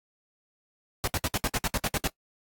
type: noise bursts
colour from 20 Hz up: pink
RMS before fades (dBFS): -27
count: 11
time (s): 1.04-2.075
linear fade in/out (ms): 0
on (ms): 35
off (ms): 65
effects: noise-tail reverb RT60 0.1 s tail -20 dB re dry + AAC 64 kbps